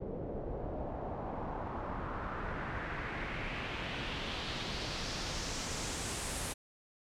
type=noise with low-pass filter sweep; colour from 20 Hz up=pink; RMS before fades=-39 dBFS; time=0-6.54 s; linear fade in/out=20 ms; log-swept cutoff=450 to 10000 Hz; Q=2.1; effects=none